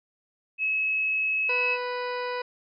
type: tone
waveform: sine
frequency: 2576 Hz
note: E7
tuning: 41 cents flat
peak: -23 dBFS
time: 0.58-1.78 s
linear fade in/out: 50 ms
type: harmonic tone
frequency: 493.9 Hz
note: B4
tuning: in tune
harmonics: 1 / 2 / 3 / 4 / 5 / 6 / 8 / 9 / 10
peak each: -31 / -33 / -39 / -40 / -41 / -48 / -46 / -51 / -47 dBFS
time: 1.49-2.42 s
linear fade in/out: 5 ms
effects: none